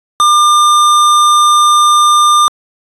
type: tone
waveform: square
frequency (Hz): 1200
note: D6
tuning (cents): +37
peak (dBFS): -6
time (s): 0.2-2.48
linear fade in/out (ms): 0
effects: resampled to 24000 Hz